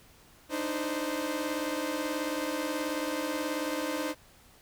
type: tone cluster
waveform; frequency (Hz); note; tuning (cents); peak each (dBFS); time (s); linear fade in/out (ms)
sawtooth; 295.8 / 314.3 / 519; D4 / D#4 / C5; +13 / +18 / -14; -31; 0.49-4.15; 50
effects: pink hiss -58 dBFS RMS until 4.61 s